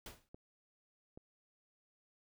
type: noise with exponential decay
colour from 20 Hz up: pink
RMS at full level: -45 dBFS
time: 0.06-0.29 s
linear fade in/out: 2 ms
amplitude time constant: 48 ms
type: clicks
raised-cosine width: 2 ms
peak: -38 dBFS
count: 2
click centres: 0.345 / 1.175 s
effects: none